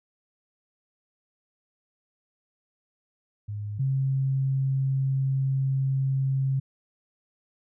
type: tone pair in turn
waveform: sine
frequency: 103.9 / 134.51 Hz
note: G#2 / C3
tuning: +1 / +48 cents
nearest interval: major third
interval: 447 cents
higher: second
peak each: -30 / -22 dBFS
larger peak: second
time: 3.48-3.79 / 3.79-6.6 s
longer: second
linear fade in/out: 10 ms
effects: none